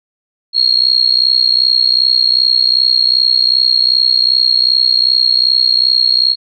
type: tone with amplitude modulation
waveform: sine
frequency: 4276 Hz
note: C8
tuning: 37 cents sharp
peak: -4 dBFS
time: 0.53-6.36 s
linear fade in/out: 50 ms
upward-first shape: sine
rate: 62.6 Hz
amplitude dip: 95%
effects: none